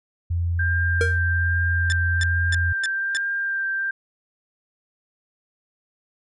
sine tone, 85.8 Hz, F2, 30 cents flat, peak -20 dBFS, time 0.3-2.73 s, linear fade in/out 10 ms
sine tone with vibrato, 1587 Hz, G6, 21 cents sharp, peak -22 dBFS, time 0.59-3.91 s, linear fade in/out 5 ms, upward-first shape sine, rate 1.2 Hz, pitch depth 13 cents each way
square tone with exponential decay, 466.2 Hz, A#4, in tune, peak -18 dBFS, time 1.01-1.19 s, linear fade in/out 0 ms, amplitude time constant 39 ms
15% pulse tone bursts, 1764 Hz, A6, 4 cents sharp, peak -17 dBFS, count 5, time 1.9-3.17 s, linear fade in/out 0 ms, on 22 ms, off 290 ms
effects resampled to 24000 Hz

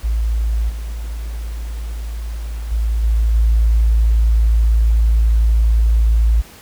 sine tone with level steps, 55.6 Hz, A1, 19 cents sharp, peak -14 / -22 / -14 / -11 / -9 dBFS, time 0.03-6.42 s, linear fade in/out 20 ms, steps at 0.69 / 2.71 / 3.03 / 3.34 s, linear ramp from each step 10 ms, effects tanh soft clip ceiling -5 dBFS + pink hiss -41 dBFS RMS until 6.61 s

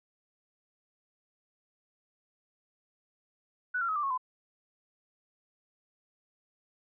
sine tone with pitch steps, 1480 / 1372.9 / 1273.6 / 1181.5 / 1096 / 1016.7 Hz, F#6 / F6 / D#6 / D6 / C#6 / B5, 0 / -30 / +40 / +10 / -20 / +50 cents, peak -28 dBFS, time 3.74-4.178 s, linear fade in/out 10 ms, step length 73 ms, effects none

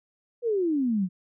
sine exponential sweep, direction down, 494.9 to 174.6 Hz, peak -22 dBFS, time 0.42-1.09 s, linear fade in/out 50 ms, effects none

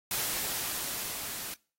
white noise with level ramp, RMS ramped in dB -31 to -39 dBFS, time 0.11-1.54 s, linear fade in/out 2 ms, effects noise-tail reverb RT60 0.4 s tail -24 dB re dry + AAC 48 kbps

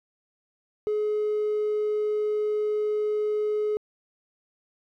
triangle tone, 423.1 Hz, G#4, 32 cents sharp, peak -20 dBFS, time 0.87-3.77 s, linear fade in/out 0 ms, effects tanh soft clip ceiling -19 dBFS

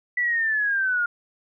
sine linear sweep, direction down, 1975.5 to 1406 Hz, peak -20 dBFS, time 0.17-1.06 s, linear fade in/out 5 ms, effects none

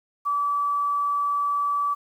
sine tone, 1152 Hz, D6, 34 cents flat, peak -21 dBFS, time 0.25-1.95 s, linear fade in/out 20 ms, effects 9-bit

